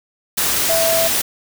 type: tone in noise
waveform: sine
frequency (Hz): 659.3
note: E5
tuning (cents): 0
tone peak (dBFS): -16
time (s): 0.69-1.08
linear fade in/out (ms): 10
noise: white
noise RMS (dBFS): -18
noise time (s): 0.37-1.22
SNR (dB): -1
effects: none